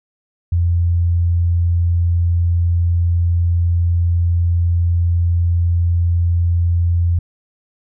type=tone; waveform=sine; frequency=86 Hz; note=F2; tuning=26 cents flat; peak=-12 dBFS; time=0.52-7.19 s; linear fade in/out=5 ms; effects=none